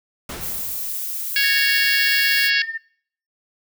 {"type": "noise with exponential decay", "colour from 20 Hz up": "pink", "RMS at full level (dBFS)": -30, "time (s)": [0.29, 1.31], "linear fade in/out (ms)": 5, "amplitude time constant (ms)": 220}
{"type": "noise", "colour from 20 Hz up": "violet", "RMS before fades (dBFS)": -27, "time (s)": [0.39, 2.51], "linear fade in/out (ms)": 50}
{"type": "harmonic tone", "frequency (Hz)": 554.4, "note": "C#5", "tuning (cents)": 0, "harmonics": [3, 4, 5, 6, 7, 8, 9, 10], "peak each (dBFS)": [-20, -23, -23, -26, -33, -24, -27, -35], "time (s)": [1.36, 2.62], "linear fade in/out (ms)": 2}
{"type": "tone with tremolo", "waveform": "sine", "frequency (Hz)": 1810, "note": "A6", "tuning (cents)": 48, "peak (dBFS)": -22, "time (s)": [1.43, 2.78], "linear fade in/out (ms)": 10, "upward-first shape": "triangle", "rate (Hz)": 16, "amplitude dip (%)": 85}
{"effects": ["noise-tail reverb RT60 0.6 s tail -25 dB re dry"]}